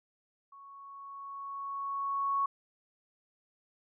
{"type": "tone with level ramp", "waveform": "sine", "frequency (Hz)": 1108.7, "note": "C#6", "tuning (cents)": 0, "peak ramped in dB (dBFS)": [-50, -26], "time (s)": [0.52, 2.46], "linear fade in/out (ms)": 5, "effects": []}